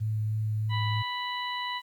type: tone with vibrato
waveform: sine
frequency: 108.1 Hz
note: A2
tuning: 30 cents flat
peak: -26 dBFS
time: 0-1.03 s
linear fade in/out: 20 ms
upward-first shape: sine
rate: 3.2 Hz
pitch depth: 10 cents each way
type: harmonic tone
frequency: 987.8 Hz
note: B5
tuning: in tune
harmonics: 1 / 2 / 3 / 4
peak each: -33 / -36 / -38 / -39 dBFS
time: 0.69-1.82 s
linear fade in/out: 50 ms
effects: 10-bit